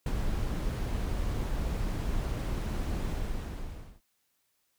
brown noise with ADSR envelope, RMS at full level -28 dBFS, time 0.06-4.01 s, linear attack 4 ms, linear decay 55 ms, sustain -3 dB, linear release 910 ms, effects white hiss -75 dBFS RMS until 4.78 s

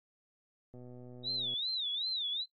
click train, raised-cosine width 2 ms, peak -38 dBFS, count 100, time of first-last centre 0.74-1.538 s, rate 124 Hz
sine tone with vibrato, 3729 Hz, A#7, in tune, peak -32 dBFS, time 1.23-2.46 s, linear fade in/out 50 ms, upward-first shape sine, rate 2.6 Hz, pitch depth 180 cents each way
effects noise-tail reverb RT60 0.1 s tail -17 dB re dry + MP3 32 kbps

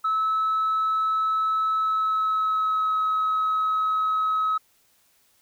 sine tone with pitch glide, 1300 to 1280.6 Hz, E6 to D#6, -24 to +49 cents, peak -19 dBFS, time 0.04-4.58 s, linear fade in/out 10 ms, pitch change -27 cents, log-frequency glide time 1.77-2.98 s, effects tanh soft clip ceiling -18 dBFS + white hiss -63 dBFS RMS until 5.41 s

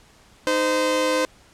sawtooth tone pair together, 309.2 / 515 Hz, D#4 / C5, -11 / -28 cents, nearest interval major sixth, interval 883 cents, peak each -21 / -16 dBFS, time 0.47-1.25 s, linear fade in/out 0 ms, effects pink hiss -53 dBFS RMS until 1.53 s + low-pass 9000 Hz 12 dB/octave

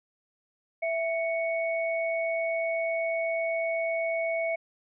sine tone pair together, 661 / 2223 Hz, E5 / C#7, +5 / +4 cents, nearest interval octave + major sixth, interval 2099 cents, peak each -27 / -32 dBFS, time 0.82-4.56 s, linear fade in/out 10 ms, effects none

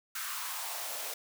white noise with high-pass filter sweep, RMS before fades -38 dBFS, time 0.15-1.14 s, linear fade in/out 5 ms, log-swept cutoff 1400 to 520 Hz, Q 3, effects none

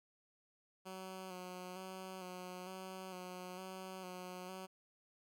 10% pulse tone with vibrato, 185 Hz, F#3, in tune, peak -38 dBFS, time 0.85-4.67 s, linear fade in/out 20 ms, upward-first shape square, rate 1.1 Hz, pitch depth 27 cents each way, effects none

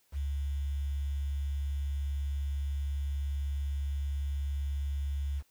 sine tone with quantisation, 70.4 Hz, C#2, 27 cents sharp, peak -30 dBFS, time 0.12-5.43 s, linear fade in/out 50 ms, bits 9, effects white hiss -70 dBFS RMS until 5.5 s

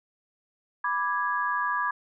sine chord, G# diminished, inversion first, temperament equal with one note detuned, 987.8 / 1174.7 / 1656.4 Hz, B5 / D6 / G#6, 0 / 0 / -5 cents, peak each -29 dBFS, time 0.84-1.91 s, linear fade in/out 5 ms, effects none

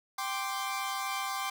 sawtooth chord, G suspended fourth, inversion none, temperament equal, 784 / 1046.5 / 1174.7 Hz, G5 / C6 / D6, 0 / 0 / 0 cents, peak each -33 dBFS, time 0.18-1.5 s, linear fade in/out 5 ms, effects none

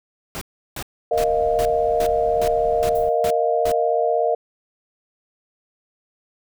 pink noise bursts, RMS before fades -30 dBFS, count 9, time 0.35-3.717 s, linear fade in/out 0 ms, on 63 ms, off 350 ms
sine chord, Bb suspended fourth, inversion none, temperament equal, 466.2 / 622.3 / 698.5 Hz, Bb4 / Eb5 / F5, 0 / 0 / 0 cents, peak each -21 dBFS, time 1.11-4.35 s, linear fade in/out 5 ms
brown noise, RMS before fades -36 dBFS, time 1.13-3.09 s, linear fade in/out 2 ms
violet noise with exponential decay, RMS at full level -37 dBFS, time 2.95-3.22 s, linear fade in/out 2 ms, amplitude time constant 57 ms
effects none

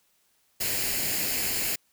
white noise with comb filter, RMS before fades -28 dBFS, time 0.6-1.76 s, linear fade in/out 10 ms, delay 0.42 ms, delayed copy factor +0.6, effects white hiss -68 dBFS RMS until 1.92 s

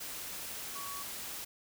sine tone in noise, 1126 Hz, C#6, 27 cents sharp, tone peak -43 dBFS, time 0.75-1.03 s, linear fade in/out 10 ms, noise white, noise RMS -42 dBFS, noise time 0-1.45 s, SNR -4 dB, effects none

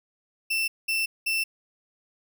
35% pulse tone bursts, 2677 Hz, E7, 26 cents sharp, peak -22 dBFS, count 3, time 0.5-1.44 s, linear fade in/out 10 ms, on 180 ms, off 200 ms, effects none

